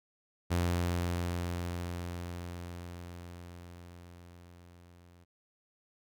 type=tone with level ramp; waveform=sawtooth; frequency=87.31 Hz; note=F2; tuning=in tune; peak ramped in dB=-23 to -53 dBFS; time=0.5-5.25 s; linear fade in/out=20 ms; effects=none